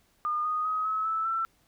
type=tone with pitch steps; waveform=sine; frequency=1216 / 1239.4 / 1263.3 / 1287.6 / 1312.3 / 1337.6 Hz; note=D#6 / D#6 / D#6 / E6 / E6 / E6; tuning=-40 / -7 / +26 / -41 / -8 / +25 cents; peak=-26 dBFS; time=0.25-1.45 s; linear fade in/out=0 ms; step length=200 ms; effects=pink hiss -67 dBFS RMS until 1.67 s